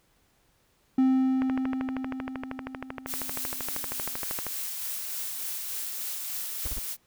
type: tone with exponential decay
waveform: triangle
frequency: 261.6 Hz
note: C4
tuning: in tune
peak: -16 dBFS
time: 0.98-4.2 s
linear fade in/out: 5 ms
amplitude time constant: 700 ms
type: click train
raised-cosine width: 0.5 ms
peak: -18 dBFS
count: 40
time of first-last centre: 1.42-4.467 s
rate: 12.8 Hz
type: noise with tremolo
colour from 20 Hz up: blue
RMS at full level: -33 dBFS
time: 3.06-6.97 s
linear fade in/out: 50 ms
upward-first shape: sine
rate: 3.4 Hz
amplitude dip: 25%
type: noise bursts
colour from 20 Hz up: brown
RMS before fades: -33 dBFS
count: 3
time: 6.65-6.79 s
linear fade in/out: 5 ms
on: 28 ms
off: 28 ms
effects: pink hiss -67 dBFS RMS until 7.06 s